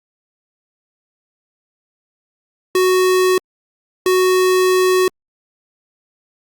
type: tone pair in turn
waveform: square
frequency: 370 / 370 Hz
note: F#4 / F#4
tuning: 0 / 0 cents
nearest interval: unison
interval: 0 cents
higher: neither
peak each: -12 dBFS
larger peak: neither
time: 2.75-3.38 / 4.06-5.08 s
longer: second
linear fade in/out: 2 ms
effects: Opus 48 kbps